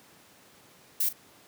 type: noise with echo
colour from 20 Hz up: violet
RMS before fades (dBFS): -26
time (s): 1-1.09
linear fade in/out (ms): 5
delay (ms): 39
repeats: 1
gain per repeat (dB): -15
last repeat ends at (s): 1.129
effects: pink hiss -56 dBFS RMS until 1.47 s + high-pass 150 Hz 12 dB/octave